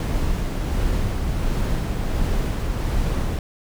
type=noise with tremolo; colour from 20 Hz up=brown; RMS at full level=-21 dBFS; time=0-3.39 s; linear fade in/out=2 ms; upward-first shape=sine; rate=1.4 Hz; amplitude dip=25%; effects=none